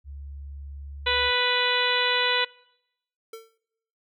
sine tone with pitch glide, 70.3 to 70.95 Hz, C#2 to C#2, +25 to +41 cents, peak -36 dBFS, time 0.04-1.32 s, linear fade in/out 50 ms, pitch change +16 cents, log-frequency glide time 0.8-1.1 s
harmonic tone, 493.9 Hz, B4, in tune, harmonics 1 / 2 / 3 / 4 / 5 / 6 / 7 / 8, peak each -29 / -29 / -29 / -29 / -29 / -29 / -29 / -29 dBFS, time 1.06-2.45 s, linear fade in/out 10 ms
square tone with exponential decay, 450 Hz, A4, 39 cents sharp, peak -35 dBFS, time 3.33-3.58 s, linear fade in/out 5 ms, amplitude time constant 54 ms
effects noise-tail reverb RT60 0.8 s tail -23 dB re dry

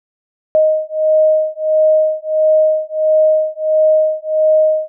sine beating tone pair, 622.3 / 623.8 Hz, D#5 / D#5, 0 / +4 cents, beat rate 1.5 Hz, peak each -13 dBFS, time 0.55-4.88 s, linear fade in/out 0 ms, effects none

